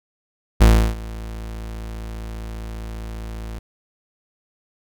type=tone with ADSR envelope; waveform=40% pulse; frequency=55 Hz; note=A1; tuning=in tune; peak=-6 dBFS; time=0.6-3.59 s; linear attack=17 ms; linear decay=330 ms; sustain=-22 dB; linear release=7 ms; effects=none